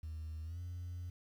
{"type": "tone with pitch glide", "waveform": "sine", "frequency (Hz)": [79, 88.16], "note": ["D#2", "F2"], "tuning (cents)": [27, 17], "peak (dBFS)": -39, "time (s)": [0.03, 1.1], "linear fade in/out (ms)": 5, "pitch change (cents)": 190, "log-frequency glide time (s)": [0.43, 0.6], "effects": ["tanh soft clip ceiling -39 dBFS", "11-bit"]}